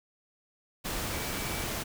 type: tone in noise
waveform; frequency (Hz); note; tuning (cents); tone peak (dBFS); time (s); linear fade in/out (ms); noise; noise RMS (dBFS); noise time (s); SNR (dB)
sine; 2300; D7; -37; -44; 1.12-1.65; 20; pink; -34; 0.84-1.84; -13
effects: none